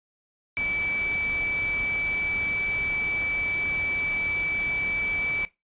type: tone in noise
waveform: sine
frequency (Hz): 2305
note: D7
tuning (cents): -33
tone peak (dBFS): -25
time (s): 0.57-5.45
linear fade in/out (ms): 0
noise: pink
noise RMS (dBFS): -38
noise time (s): 0.57-5.45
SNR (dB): +10
effects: noise-tail reverb RT60 0.2 s tail -17 dB re dry + resampled to 8000 Hz